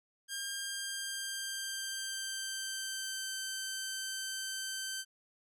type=tone with pitch glide; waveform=10% pulse; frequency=1605 to 1549.4 Hz; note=G6 to G6; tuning=+40 to -21 cents; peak=-28 dBFS; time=0.28-5.05 s; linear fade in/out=50 ms; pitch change=-61 cents; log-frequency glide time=0.53-3.33 s; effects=none